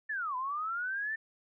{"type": "linear two-way sweep", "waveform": "sine", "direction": "down then up", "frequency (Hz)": [1800, 990, 1800], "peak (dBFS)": -32, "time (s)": [0.09, 1.16], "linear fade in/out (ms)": 10, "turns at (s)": 0.36, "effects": []}